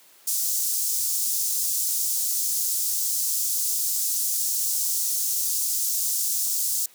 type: high-pass noise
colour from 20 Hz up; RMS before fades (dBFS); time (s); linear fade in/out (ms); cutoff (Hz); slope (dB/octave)
pink; -25; 0.27-6.86; 5; 6000; 24
effects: white hiss -54 dBFS RMS until 6.94 s + high-pass 200 Hz 12 dB/octave